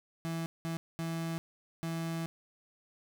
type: tone bursts at uneven times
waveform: 35% pulse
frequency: 164.81 Hz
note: E3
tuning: in tune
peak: -32 dBFS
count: 4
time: 0.25-0.46 / 0.65-0.77 / 0.99-1.38 / 1.83-2.26 s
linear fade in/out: 0 ms
effects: none